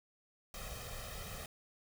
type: noise with comb filter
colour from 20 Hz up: pink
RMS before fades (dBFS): -45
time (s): 0.54-1.46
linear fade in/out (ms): 2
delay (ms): 1.6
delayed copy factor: +0.85
effects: none